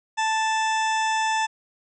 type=harmonic tone; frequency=880 Hz; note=A5; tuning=in tune; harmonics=1 / 2 / 3 / 4 / 6 / 7 / 8 / 9; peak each=-22 / -28 / -32 / -34 / -38 / -39 / -40 / -41 dBFS; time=0.17-1.47 s; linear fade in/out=20 ms; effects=none